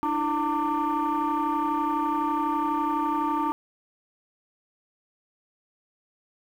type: tone cluster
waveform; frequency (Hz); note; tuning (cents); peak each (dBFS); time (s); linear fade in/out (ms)
sine; 295 / 327 / 904 / 1175; D4 / E4 / A5 / D6; +8 / -14 / +47 / +1; -28 / -30 / -25 / -28; 0.03-3.52; 0
effects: tanh soft clip ceiling -18 dBFS + 9-bit